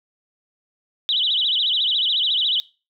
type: tone with vibrato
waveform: sine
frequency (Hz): 3409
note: G#7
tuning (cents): +45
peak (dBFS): -17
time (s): 1.09-2.6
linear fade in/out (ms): 0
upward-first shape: sine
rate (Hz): 14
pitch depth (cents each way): 250
effects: noise-tail reverb RT60 0.3 s tail -20 dB re dry